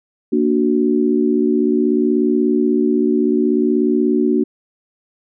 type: chord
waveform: sine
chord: Bb augmented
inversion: none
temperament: equal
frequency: 233.1 / 293.7 / 370 Hz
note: Bb3 / D4 / F#4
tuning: 0 / 0 / 0 cents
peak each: -17 dBFS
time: 0.32-4.44 s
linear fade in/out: 10 ms
effects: none